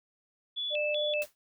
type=tone with vibrato; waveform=sine; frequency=3004 Hz; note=F#7; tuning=26 cents sharp; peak=-31 dBFS; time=0.56-1.24 s; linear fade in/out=20 ms; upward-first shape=square; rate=2.6 Hz; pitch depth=230 cents each way
type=tone; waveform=sine; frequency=597 Hz; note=D5; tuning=28 cents sharp; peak=-29 dBFS; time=0.7-1.26 s; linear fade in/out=50 ms
type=noise with exponential decay; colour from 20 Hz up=white; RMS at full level=-40 dBFS; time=1.22-1.35 s; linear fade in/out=0 ms; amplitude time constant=27 ms
effects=none